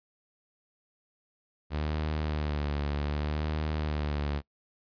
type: tone with vibrato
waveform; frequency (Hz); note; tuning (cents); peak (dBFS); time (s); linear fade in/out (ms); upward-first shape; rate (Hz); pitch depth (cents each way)
sawtooth; 74.7; D2; +30; -25; 1.7-4.42; 50; sine; 0.65; 55
effects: noise-tail reverb RT60 0.1 s tail -24 dB re dry + resampled to 11025 Hz